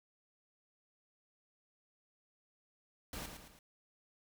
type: noise with echo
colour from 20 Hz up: pink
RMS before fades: -44 dBFS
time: 3.13-3.26 s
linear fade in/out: 2 ms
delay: 110 ms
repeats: 3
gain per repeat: -6 dB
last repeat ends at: 3.59 s
effects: none